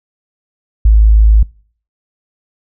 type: tone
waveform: sine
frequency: 53.6 Hz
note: A1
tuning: 45 cents flat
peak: -3 dBFS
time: 0.85-1.43 s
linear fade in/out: 5 ms
effects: noise-tail reverb RT60 0.5 s tail -25 dB re dry